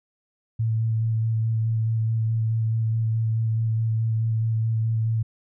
sine tone with vibrato, 112.1 Hz, A2, 33 cents sharp, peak -20 dBFS, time 0.59-5.23 s, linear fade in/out 10 ms, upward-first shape square, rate 4.7 Hz, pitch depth 13 cents each way, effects none

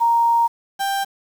sine / 35% pulse tone pair in turn, 932 / 788.9 Hz, A#5 / G5, -1 / +11 cents, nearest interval minor third, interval 288 cents, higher first, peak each -13 / -18 dBFS, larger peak first, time 0-0.48 / 0.79-1.05 s, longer first, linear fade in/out 20 ms, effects 7-bit

